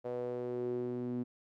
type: tone with band-pass filter sweep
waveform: sawtooth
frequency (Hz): 123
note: B2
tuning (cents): -7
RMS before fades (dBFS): -37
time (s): 0.04-1.24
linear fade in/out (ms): 20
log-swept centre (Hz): 540 to 270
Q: 4.9
effects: none